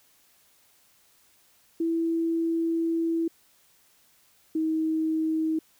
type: tone pair in turn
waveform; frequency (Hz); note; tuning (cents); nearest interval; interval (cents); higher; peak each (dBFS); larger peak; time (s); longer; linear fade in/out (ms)
sine; 330.4 / 317.6; E4 / D#4; +4 / +36; minor second; 68; first; -23; neither; 1.8-3.28 / 4.55-5.59; first; 5
effects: white hiss -62 dBFS RMS until 5.79 s